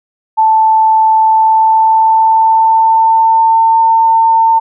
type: tone with pitch glide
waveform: sine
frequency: 880 to 902.1 Hz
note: A5 to A5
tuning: 0 to +43 cents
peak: -5 dBFS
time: 0.37-4.6 s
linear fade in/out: 20 ms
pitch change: +43 cents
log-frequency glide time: 1.16-3.86 s
effects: none